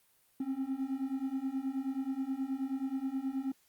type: beating tone pair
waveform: triangle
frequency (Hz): 261.6 / 271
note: C4 / C#4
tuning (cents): 0 / -39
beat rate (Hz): 9.4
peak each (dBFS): -35 / -33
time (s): 0.4-3.52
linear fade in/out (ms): 5
effects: white hiss -69 dBFS RMS until 3.68 s + Opus 32 kbps